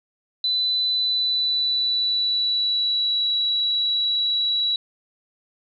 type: tone with pitch glide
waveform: sine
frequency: 4000 to 3909 Hz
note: B7 to B7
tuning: +21 to -19 cents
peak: -19 dBFS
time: 0.44-4.76 s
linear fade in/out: 2 ms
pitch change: -40 cents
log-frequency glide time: 0.91-3.29 s
effects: none